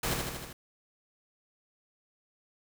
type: noise with echo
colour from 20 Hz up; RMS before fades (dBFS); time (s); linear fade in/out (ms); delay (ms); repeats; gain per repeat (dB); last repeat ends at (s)
pink; -31; 0.03-0.14; 5; 78; 5; -3; 0.53
effects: none